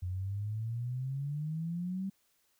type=exponential sweep; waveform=sine; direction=up; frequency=88.5 to 196 Hz; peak=-33 dBFS; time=0.02-2.1 s; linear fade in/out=10 ms; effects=white hiss -73 dBFS RMS until 2.59 s